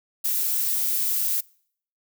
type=noise; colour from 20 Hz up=violet; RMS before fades=-24 dBFS; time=0.24-1.41 s; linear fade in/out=10 ms; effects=noise-tail reverb RT60 0.6 s tail -25 dB re dry